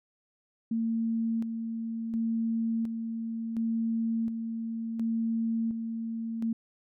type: tone with tremolo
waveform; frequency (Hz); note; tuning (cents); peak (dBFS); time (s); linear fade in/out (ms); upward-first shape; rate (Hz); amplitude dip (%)
sine; 227.1; A#3; -45; -26; 0.71-6.53; 5; square; 0.7; 45
effects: none